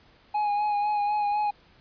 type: tone with vibrato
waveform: triangle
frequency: 830.6 Hz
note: G#5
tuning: in tune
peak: -21 dBFS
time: 0.34-1.51 s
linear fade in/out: 10 ms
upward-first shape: sine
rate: 4 Hz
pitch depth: 26 cents each way
effects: pink hiss -58 dBFS RMS until 1.8 s + resampled to 11025 Hz